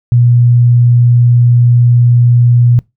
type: tone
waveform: sine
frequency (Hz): 120.8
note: B2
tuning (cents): -38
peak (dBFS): -4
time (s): 0.12-2.79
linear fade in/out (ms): 0
effects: noise-tail reverb RT60 0.2 s tail -23 dB re dry